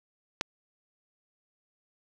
click, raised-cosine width 0.2 ms, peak -10 dBFS, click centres 0.411 s, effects none

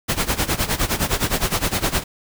pink noise with tremolo, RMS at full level -18 dBFS, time 0.08-2.04 s, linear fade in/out 20 ms, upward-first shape sine, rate 9.7 Hz, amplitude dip 85%, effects none

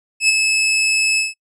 sawtooth tone with ADSR envelope, 2600 Hz, E7, 24 cents flat, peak -6 dBFS, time 0.2-1.34 s, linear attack 89 ms, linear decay 18 ms, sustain -5 dB, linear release 160 ms, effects noise-tail reverb RT60 0.1 s tail -24 dB re dry + resampled to 24000 Hz

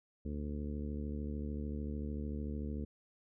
harmonic tone, 73.42 Hz, D2, in tune, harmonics 1 / 2 / 3 / 4 / 5 / 6 / 7, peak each -39 / -47 / -42 / -47 / -53 / -50 / -56 dBFS, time 0.25-2.85 s, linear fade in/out 5 ms, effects none

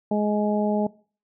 harmonic tone, 209.5 Hz, G#3, 15 cents sharp, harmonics 1 / 2 / 3 / 4, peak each -22 / -27 / -27 / -30 dBFS, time 0.11-0.87 s, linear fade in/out 5 ms, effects noise-tail reverb RT60 0.4 s tail -21 dB re dry

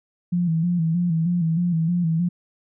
sine tone with vibrato, 169 Hz, E3, 43 cents sharp, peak -18 dBFS, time 0.32-2.29 s, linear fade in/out 10 ms, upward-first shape square, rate 3.2 Hz, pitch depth 68 cents each way, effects none

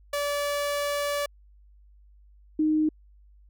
sawtooth / sine tone pair in turn, 577 / 309.2 Hz, D5 / D#4, -31 / -11 cents, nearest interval major seventh, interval 1080 cents, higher first, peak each -22 / -20 dBFS, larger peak second, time 0.13-1.26 / 2.59-2.89 s, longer first, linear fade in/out 5 ms, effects added 50 Hz sine -52 dBFS peak until 3.49 s

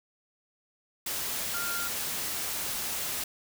sine tone in noise, 1396.9 Hz, F6, in tune, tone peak -34 dBFS, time 1.54-1.88 s, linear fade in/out 5 ms, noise white, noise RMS -33 dBFS, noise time 1.06-3.24 s, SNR -4 dB, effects none

